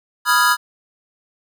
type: chord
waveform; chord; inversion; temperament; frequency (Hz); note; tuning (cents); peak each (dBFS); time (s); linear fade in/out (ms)
square; F half-diminished seventh; second; equal; 987.8 / 1244.5 / 1396.9 / 1661.2; Cb6 / Eb6 / F6 / Ab6; 0 / 0 / 0 / 0; -19; 0.25-0.57; 50
effects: none